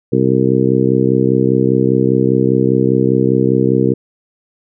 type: harmonic tone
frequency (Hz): 65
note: C2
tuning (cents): -11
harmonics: 2 / 3 / 4 / 5 / 6 / 7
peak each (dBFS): -17 / -17 / -17 / -17 / -17 / -17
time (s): 0.12-3.94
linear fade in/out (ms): 10
effects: none